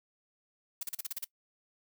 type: noise bursts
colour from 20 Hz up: blue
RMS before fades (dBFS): -36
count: 8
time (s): 0.81-1.245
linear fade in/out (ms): 5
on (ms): 22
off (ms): 37
effects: noise-tail reverb RT60 0.1 s tail -21 dB re dry